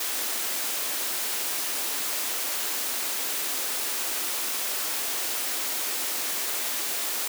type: high-pass noise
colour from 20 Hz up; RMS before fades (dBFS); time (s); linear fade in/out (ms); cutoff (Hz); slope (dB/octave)
white; -29; 0-7.28; 5; 260; 24
effects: none